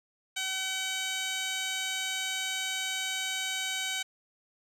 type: tone with band-pass filter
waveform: 15% pulse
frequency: 760 Hz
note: F#5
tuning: 46 cents sharp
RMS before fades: -33 dBFS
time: 0.36-4.03 s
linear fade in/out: 10 ms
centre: 4900 Hz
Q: 1.1
effects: none